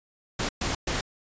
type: noise bursts at uneven times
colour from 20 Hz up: pink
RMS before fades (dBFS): -28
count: 3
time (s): 0.39-0.49 / 0.61-0.75 / 0.87-1.01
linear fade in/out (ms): 5
effects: resampled to 16000 Hz